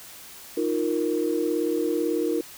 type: chord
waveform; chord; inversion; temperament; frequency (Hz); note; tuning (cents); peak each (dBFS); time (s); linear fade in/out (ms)
sine; Eb suspended second; none; equal; 311.1 / 349.2 / 466.2; Eb4 / F4 / Bb4; 0 / 0 / 0; -26; 0.57-2.41; 5
effects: tanh soft clip ceiling -13 dBFS + white hiss -44 dBFS RMS until 2.57 s